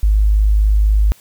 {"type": "tone", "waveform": "sine", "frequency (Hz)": 52, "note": "G#1", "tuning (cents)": 3, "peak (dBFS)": -9, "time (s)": [0.03, 1.12], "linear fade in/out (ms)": 0, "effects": ["white hiss -48 dBFS RMS until 1.2 s"]}